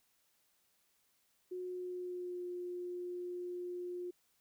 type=tone with pitch glide; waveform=sine; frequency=364.2 to 355.9 Hz; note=F#4 to F4; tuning=-27 to +33 cents; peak=-39 dBFS; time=1.51-4.11 s; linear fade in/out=10 ms; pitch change=-40 cents; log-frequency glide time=1.61-2.46 s; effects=white hiss -75 dBFS RMS until 4.4 s